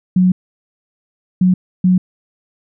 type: tone bursts at uneven times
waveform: sine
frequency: 183.2 Hz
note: F#3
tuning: 17 cents flat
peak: -8 dBFS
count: 3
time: 0.16-0.32 / 1.41-1.54 / 1.84-1.98 s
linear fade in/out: 5 ms
effects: none